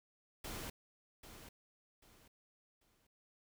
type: noise with echo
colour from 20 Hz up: pink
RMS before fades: -45 dBFS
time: 0.44-0.7 s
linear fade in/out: 5 ms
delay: 790 ms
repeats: 3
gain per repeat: -10 dB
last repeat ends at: 3.07 s
effects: none